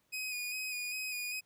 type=tone with vibrato; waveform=sawtooth; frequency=2489 Hz; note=D#7; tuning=in tune; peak=-33 dBFS; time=0.12-1.41 s; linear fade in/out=20 ms; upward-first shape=square; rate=2.5 Hz; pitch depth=24 cents each way; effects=pink hiss -74 dBFS RMS until 1.45 s + high-pass 100 Hz 12 dB/octave